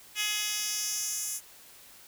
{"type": "tone with high-pass filter sweep", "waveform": "10% pulse", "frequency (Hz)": 420.4, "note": "G#4", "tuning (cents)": 21, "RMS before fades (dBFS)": -32, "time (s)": [0.15, 1.41], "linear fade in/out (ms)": 50, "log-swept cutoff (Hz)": [3000, 8300], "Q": 1.8, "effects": ["white hiss -53 dBFS RMS until 2.07 s"]}